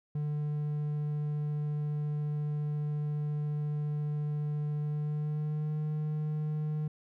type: tone with pitch glide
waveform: triangle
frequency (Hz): 148.8 to 152.37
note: D3 to D#3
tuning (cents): +23 to -36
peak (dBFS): -28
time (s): 0.15-6.88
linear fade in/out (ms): 5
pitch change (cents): +41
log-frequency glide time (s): 4.79-5.76
effects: none